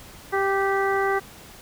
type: harmonic tone with a mistuned harmonic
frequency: 392 Hz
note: G4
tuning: in tune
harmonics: 1 / 2 / 3 / 4 / 5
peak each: -23 / -26 / -28 / -29 / -30 dBFS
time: 0.32-1.2 s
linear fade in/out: 20 ms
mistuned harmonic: 4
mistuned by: -20 cents
effects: pink hiss -45 dBFS RMS until 1.61 s